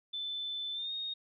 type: tone with pitch glide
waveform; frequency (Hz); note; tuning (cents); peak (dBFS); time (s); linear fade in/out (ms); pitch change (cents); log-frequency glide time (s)
sine; 3521 to 3717; A7 to A#7; 0 to -6; -35; 0.13-1.14; 10; +94; 0.73-0.92
effects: none

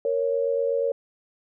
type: tone pair together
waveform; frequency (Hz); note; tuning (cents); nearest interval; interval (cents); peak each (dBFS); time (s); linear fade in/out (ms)
sine; 466.2 / 554.4; A#4 / C#5; 0 / 0; minor third; 300; -24; 0.05-0.92; 2
effects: none

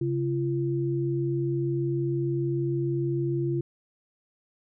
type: tone pair together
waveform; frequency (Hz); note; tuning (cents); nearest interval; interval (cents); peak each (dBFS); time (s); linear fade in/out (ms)
sine; 135.92 / 342.5; C#3 / F4; -34 / -34; octave + major third; 1600; -27; 0.01-3.61; 5
effects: none

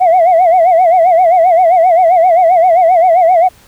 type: tone with vibrato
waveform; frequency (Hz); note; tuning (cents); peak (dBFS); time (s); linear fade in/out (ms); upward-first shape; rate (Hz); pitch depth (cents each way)
sine; 698.5; F5; 0; -3; 0-3.49; 20; sine; 7.6; 130
effects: tanh soft clip ceiling -2 dBFS + pink hiss -44 dBFS RMS until 3.67 s

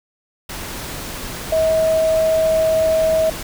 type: tone in noise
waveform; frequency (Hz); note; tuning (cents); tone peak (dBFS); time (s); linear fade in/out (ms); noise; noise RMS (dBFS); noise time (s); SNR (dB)
sine; 640; D#5; +49; -13; 1.52-3.3; 5; pink; -29; 0.49-3.43; +13
effects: none

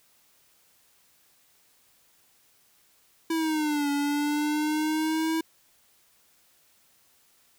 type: exponential two-way sweep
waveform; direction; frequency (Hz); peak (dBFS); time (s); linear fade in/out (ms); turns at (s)
square; down then up; 329.6 to 284.5 to 324.4; -25; 3.3-5.41; 5; 3.9
effects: white hiss -63 dBFS RMS until 7.58 s

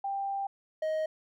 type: tone pair in turn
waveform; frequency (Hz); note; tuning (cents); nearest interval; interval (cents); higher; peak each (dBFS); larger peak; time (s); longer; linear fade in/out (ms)
sine / triangle; 790 / 627; G5 / D#5; +13 / +13; major third; 400; first; -30 / -26; second; 0.04-0.47 / 0.82-1.06; first; 5
effects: none

